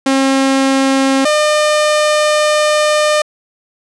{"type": "tone pair in turn", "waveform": "sawtooth", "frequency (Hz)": [269.2, 604.3], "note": ["C4", "D5"], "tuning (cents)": [49, 49], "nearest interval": "octave + major second", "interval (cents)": 1400, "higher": "second", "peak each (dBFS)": -6, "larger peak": "neither", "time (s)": [[0.06, 1.25], [1.25, 3.22]], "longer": "second", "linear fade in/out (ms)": 5, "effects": ["resampled to 22050 Hz", "8-bit"]}